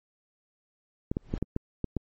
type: noise with exponential growth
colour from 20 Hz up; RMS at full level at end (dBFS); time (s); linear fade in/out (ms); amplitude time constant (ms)
brown; -34; 1.11-1.38; 1; 57
type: clicks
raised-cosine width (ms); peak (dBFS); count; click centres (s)
3; -15; 7; 1.115 / 1.169 / 1.339 / 1.426 / 1.564 / 1.843 / 1.967
effects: MP3 32 kbps

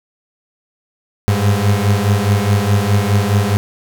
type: beating tone pair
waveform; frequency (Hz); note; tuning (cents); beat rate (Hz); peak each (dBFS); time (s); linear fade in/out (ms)
35% pulse; 99.2 / 104; G2 / G#2; +21 / +3; 4.8; -13; 1.28-3.57; 0
effects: none

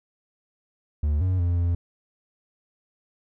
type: tone with pitch steps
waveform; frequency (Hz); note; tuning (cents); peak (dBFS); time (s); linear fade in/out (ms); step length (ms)
triangle; 74.2 / 92.5 / 87 / 86.3; D2 / F#2 / F2 / F2; +18 / 0 / -6 / -20; -18; 1.03-1.75; 5; 180
effects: none

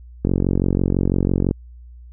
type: click train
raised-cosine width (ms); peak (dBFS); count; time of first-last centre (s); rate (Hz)
3; -5; 59; 0.25-1.511; 46
effects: added 60 Hz sine -38 dBFS peak until 2.12 s

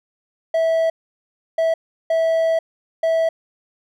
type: tone bursts at uneven times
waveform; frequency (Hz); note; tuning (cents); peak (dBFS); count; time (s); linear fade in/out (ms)
triangle; 653; E5; -17; -13; 4; 0.54-0.9 / 1.58-1.74 / 2.1-2.59 / 3.03-3.29; 5
effects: none

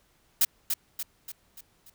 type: noise with echo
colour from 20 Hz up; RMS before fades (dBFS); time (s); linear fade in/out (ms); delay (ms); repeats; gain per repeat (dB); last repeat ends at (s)
blue; -21; 0.41-0.45; 5; 290; 5; -6; 1.9
effects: pink hiss -66 dBFS RMS until 1.94 s

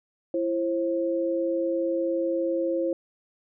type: tone pair together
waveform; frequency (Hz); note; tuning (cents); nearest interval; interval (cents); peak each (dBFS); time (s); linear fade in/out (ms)
sine; 335.6 / 532.7; E4 / C5; +31 / +31; minor sixth; 800; -26 / -26; 0.34-2.93; 2
effects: none

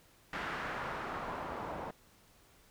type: noise with low-pass filter sweep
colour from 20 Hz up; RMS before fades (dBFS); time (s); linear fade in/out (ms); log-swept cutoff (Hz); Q
white; -40; 0.33-1.91; 2; 1700 to 820; 1.5
effects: pink hiss -64 dBFS RMS until 2.7 s

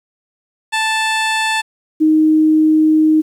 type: tone pair in turn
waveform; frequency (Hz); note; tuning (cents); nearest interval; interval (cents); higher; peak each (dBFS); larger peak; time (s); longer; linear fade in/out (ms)
15% pulse / sine; 880 / 311.7; A5 / D#4; 0 / +3; octave + tritone; 1797; first; -8; neither; 0.72-1.62 / 2-3.22; second; 20
effects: low-pass 9000 Hz 12 dB/octave + 8-bit

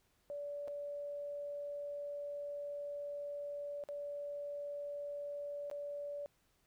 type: tone with dropouts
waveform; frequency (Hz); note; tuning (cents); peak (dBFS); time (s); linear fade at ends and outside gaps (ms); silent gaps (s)
sine; 577; D5; -31; -40; 0.3-6.26; 0; 0.676-0.681 / 3.838-3.888 / 5.7-5.713
effects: pink hiss -75 dBFS RMS until 6.66 s

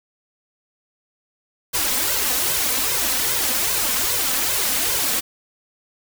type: noise with flanger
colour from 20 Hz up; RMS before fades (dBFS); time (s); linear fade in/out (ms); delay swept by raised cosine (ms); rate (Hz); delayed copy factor
white; -21; 1.73-5.21; 20; 1.9 to 4; 2.5; +0.8
effects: none

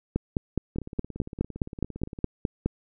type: two click trains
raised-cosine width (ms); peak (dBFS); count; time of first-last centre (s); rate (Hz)
3; -11 / -24; 13 / 26; 0.16-2.66 / 0.76-2.189; 4.8 / 17.5
effects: none

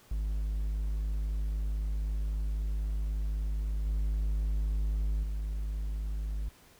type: tone with level steps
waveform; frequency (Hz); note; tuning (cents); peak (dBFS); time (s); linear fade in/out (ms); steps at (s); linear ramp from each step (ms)
triangle; 51.91; G#1; 0; -27 / -25 / -29; 0.11-6.49; 5; 3.86 / 5.23; 5
effects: pink hiss -59 dBFS RMS until 6.79 s

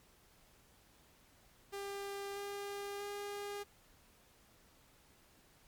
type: tone with pitch steps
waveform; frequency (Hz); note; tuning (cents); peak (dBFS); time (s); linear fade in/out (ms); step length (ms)
sawtooth; 398.8 / 402.7 / 406.7; G4 / G4 / G#4; +30 / +47 / -36; -37; 1.72-3.64; 20; 640
effects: pink hiss -66 dBFS RMS until 5.67 s + MP3 96 kbps

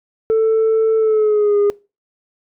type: tone with pitch glide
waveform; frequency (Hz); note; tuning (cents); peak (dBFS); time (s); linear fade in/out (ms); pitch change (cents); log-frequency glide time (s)
sine; 443.3 to 408.9; A4 to G#4; +13 to -27; -9; 0.3-1.7; 0; -140; 0.97-1.58
effects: noise-tail reverb RT60 0.3 s tail -25 dB re dry + tanh soft clip ceiling -10 dBFS

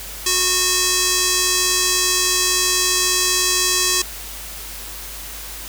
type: tone with band-pass filter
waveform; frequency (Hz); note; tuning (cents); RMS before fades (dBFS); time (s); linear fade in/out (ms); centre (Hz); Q
square; 366.2; F#4; -18; -18; 0.26-4.02; 5; 6900; 1.4
effects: added 50 Hz sine -37 dBFS peak until 5.68 s + white hiss -33 dBFS RMS until 5.68 s

